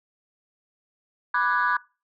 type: chord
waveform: sine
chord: G# half-diminished seventh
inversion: first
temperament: equal with one note detuned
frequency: 987.8 / 1180.1 / 1480 / 1661.2 Hz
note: B5 / D6 / F#6 / G#6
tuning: 0 / +8 / 0 / 0 cents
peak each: -25 dBFS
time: 1.34-1.77 s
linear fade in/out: 5 ms
effects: noise-tail reverb RT60 0.3 s tail -21 dB re dry + tanh soft clip ceiling -13 dBFS